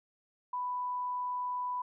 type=tone; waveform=sine; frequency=992 Hz; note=B5; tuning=7 cents sharp; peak=-32 dBFS; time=0.53-1.82 s; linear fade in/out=5 ms; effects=none